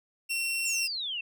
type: tone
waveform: sawtooth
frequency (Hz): 2721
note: F7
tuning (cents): -46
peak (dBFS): -25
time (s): 0.29-0.88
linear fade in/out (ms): 20
type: exponential sweep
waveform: sine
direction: down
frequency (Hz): 7560 to 2636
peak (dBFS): -31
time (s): 0.65-1.21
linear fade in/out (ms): 5
effects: none